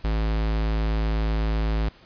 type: tone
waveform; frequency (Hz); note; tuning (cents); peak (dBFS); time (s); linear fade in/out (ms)
square; 54; A1; -32; -22; 0.04-1.89; 5
effects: pink hiss -52 dBFS RMS until 2.05 s + resampled to 11025 Hz